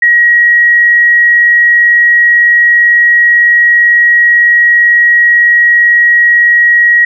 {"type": "tone", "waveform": "sine", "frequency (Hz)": 1901, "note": "A#6", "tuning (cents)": 33, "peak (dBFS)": -3, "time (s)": [0.02, 7.05], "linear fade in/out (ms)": 5, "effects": []}